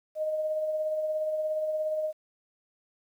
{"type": "tone with tremolo", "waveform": "sine", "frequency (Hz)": 620, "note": "D#5", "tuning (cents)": -6, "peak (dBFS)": -25, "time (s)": [0.15, 2.13], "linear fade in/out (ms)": 50, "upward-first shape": "triangle", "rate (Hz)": 17, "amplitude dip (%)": 40, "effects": ["10-bit"]}